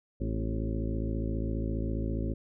harmonic tone with a mistuned harmonic, 54.8 Hz, A1, 6 cents flat, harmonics 1 / 2 / 3 / 4 / 5 / 6 / 7 / 8 / 10, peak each -32 / -35 / -41 / -38 / -39 / -40 / -42 / -47 / -45 dBFS, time 0.2-2.34 s, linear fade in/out 10 ms, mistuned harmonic 5, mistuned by -48 cents, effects none

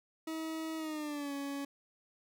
40% pulse tone with pitch glide, 320 to 280.2 Hz, D#4 to C#4, +49 to +19 cents, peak -36 dBFS, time 0.27-1.65 s, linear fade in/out 5 ms, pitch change -230 cents, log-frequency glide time 0.77-1.33 s, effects none

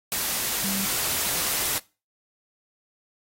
sine tone in noise, 196 Hz, G3, in tune, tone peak -29 dBFS, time 0.64-0.85 s, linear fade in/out 0 ms, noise white, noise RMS -26 dBFS, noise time 0.12-1.78 s, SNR -6 dB, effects noise-tail reverb RT60 0.3 s tail -21 dB re dry + AAC 48 kbps

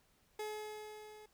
30% pulse tone with level ramp, 425.9 Hz, G#4, 44 cents sharp, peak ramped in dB -36 to -51 dBFS, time 0.39-1.26 s, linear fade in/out 5 ms, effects pink hiss -72 dBFS RMS until 1.33 s

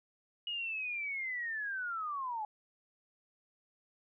sine linear sweep, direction down, 2900 to 827 Hz, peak -35 dBFS, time 0.47-2.45 s, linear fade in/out 2 ms, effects none

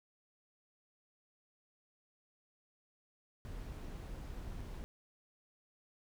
brown noise with dropouts, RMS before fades -45 dBFS, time 3.45-4.84 s, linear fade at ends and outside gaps 0 ms, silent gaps 4.606-4.611 s, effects none

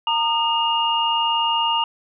sine tone cluster, 921 / 1220 / 2839 Hz, A#5 / D#6 / F7, -21 / -34 / +28 cents, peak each -20 / -27 / -21 dBFS, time 0.07-1.84 s, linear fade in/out 2 ms, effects none

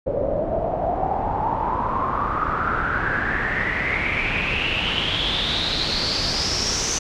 pink noise with low-pass filter sweep, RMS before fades -23 dBFS, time 0.06-6.99 s, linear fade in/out 10 ms, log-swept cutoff 540 to 6200 Hz, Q 8.1, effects none

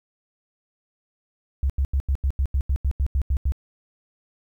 sine tone bursts, 67.9 Hz, C#2, 35 cents flat, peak -18 dBFS, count 13, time 1.63-3.521 s, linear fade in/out 0 ms, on 67 ms, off 85 ms, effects 10-bit

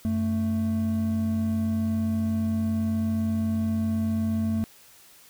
triangle tone pair together, 93.48 / 221.3 Hz, F#2 / A3, +18 / +10 cents, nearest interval octave + minor third, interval 1492 cents, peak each -27 / -22 dBFS, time 0.05-4.64 s, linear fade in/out 0 ms, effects white hiss -53 dBFS RMS until 5.29 s

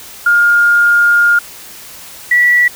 sine tone pair in turn, 1415 / 1947.9 Hz, F6 / B6, +22 / -24 cents, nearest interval tritone, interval 554 cents, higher second, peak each -6 dBFS, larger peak neither, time 0.26-1.39 / 2.31-2.68 s, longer first, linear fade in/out 5 ms, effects white hiss -33 dBFS RMS until 2.75 s

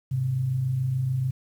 sine tone pair together, 103.98 / 130.9 Hz, G#2 / C3, +3 / +1 cents, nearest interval major third, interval 398 cents, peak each -33 / -23 dBFS, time 0.11-1.31 s, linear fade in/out 10 ms, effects 9-bit

